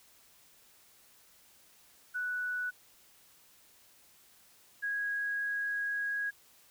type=tone pair in turn; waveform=sine; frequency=1480 / 1650.7 Hz; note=F#6 / G#6; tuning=0 / -11 cents; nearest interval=major second; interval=189 cents; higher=second; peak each=-32 / -31 dBFS; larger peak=second; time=2.14-2.71 / 4.82-6.31 s; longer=second; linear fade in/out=20 ms; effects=white hiss -62 dBFS RMS until 6.7 s